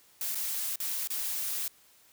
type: noise with dropouts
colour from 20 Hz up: blue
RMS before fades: -33 dBFS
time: 0.21-1.68 s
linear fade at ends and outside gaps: 2 ms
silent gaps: 0.348-0.353 / 0.758-0.801 / 1.074-1.102 s
effects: white hiss -61 dBFS RMS until 2.12 s